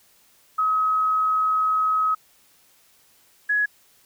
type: tone pair in turn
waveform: sine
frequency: 1274 / 1680.1 Hz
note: D#6 / G#6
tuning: +41 / +20 cents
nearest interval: perfect fourth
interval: 479 cents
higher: second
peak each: -18 dBFS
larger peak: neither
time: 0.58-2.15 / 3.49-3.66 s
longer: first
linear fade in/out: 10 ms
effects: white hiss -58 dBFS RMS until 4.05 s